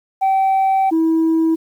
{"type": "tone pair in turn", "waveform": "sine", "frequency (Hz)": [771, 324.2], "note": ["G5", "E4"], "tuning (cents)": [-29, -29], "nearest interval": "octave + minor third", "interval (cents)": 1500, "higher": "first", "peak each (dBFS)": -10, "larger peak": "neither", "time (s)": [[0.21, 0.91], [0.91, 1.56]], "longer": "first", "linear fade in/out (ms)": 20, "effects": ["tanh soft clip ceiling -11 dBFS", "8-bit"]}